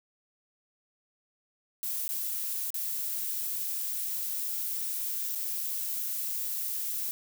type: noise with dropouts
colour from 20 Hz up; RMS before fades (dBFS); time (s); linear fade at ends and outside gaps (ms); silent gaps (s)
violet; -33; 1.83-7.11; 0; 2.08-2.091 / 2.704-2.743 / 5.35-5.356
effects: none